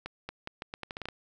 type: accelerating click train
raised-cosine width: 0.3 ms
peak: -21 dBFS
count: 11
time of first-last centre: 0.06-1.087 s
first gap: 230 ms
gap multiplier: 0.8
effects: none